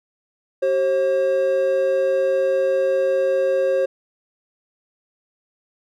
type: tone pair together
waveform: triangle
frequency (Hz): 382.2 / 537.2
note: G4 / C5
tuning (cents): -44 / +46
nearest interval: tritone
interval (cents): 590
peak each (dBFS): -22 / -15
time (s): 0.62-3.86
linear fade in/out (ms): 10
effects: none